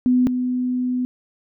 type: tone pair in turn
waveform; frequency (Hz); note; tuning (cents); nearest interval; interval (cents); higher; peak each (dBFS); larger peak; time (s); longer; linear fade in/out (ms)
sine; 250.6 / 250.6; B3 / B3; +25 / +25; unison; 0; neither; -13 / -19; first; 0.06-0.27 / 0.27-1.05; second; 0
effects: none